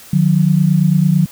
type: tone pair together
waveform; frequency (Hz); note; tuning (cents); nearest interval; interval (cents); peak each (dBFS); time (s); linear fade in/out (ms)
sine; 152.3 / 181.26; D#3 / F#3; -37 / -35; minor third; 302; -12; 0.13-1.26; 5
effects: white hiss -39 dBFS RMS until 1.31 s